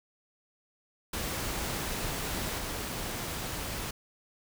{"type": "noise with level steps", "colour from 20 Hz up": "pink", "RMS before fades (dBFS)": [-34, -36], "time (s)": [1.13, 3.91], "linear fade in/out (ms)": 5, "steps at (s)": 2.58, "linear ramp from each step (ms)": 10, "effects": []}